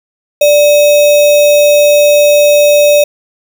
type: tone with sample-and-hold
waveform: sine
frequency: 587.3 Hz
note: D5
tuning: in tune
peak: -3 dBFS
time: 0.41-3.04 s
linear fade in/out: 5 ms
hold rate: 3150 Hz
effects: none